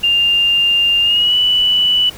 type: tone with pitch glide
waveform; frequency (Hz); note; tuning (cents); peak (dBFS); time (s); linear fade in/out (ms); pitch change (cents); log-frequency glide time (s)
sine; 2800 to 2966; F7 to F#7; +4 to +4; -10; 0.03-2.1; 10; +100; 1.02-1.36
effects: pink hiss -36 dBFS RMS until 2.17 s